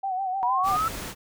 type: tone with vibrato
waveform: sine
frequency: 759 Hz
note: F#5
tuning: 44 cents sharp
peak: -25 dBFS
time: 0.03-0.77 s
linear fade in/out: 10 ms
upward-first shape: sine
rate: 6.5 Hz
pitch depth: 63 cents each way
type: linear sweep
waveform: sine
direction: up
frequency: 941 to 1337 Hz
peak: -22 dBFS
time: 0.43-0.88 s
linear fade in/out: 0 ms
type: noise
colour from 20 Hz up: pink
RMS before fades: -35 dBFS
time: 0.63-1.15 s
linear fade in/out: 50 ms
effects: none